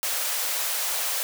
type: high-pass noise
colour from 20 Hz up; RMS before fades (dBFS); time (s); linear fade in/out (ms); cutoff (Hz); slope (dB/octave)
white; -27; 0.03-1.23; 0; 470; 48
effects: none